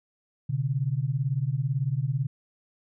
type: beating tone pair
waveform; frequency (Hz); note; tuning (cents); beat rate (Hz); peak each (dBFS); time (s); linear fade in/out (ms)
sine; 125.8 / 143.8; B2 / D3; +32 / -36; 18; -27; 0.49-2.27; 10
effects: none